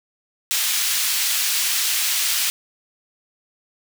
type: high-pass noise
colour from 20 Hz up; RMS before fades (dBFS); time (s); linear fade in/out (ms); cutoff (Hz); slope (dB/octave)
pink; -21; 0.51-2.5; 0; 2800; 12
effects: none